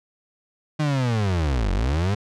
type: linear two-way sweep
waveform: 35% pulse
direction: down then up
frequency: 155.56 to 43.65 to 105.8 Hz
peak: -18 dBFS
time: 0.79-2.15 s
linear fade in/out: 10 ms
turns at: 1.72 s
effects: low-pass 6000 Hz 12 dB/octave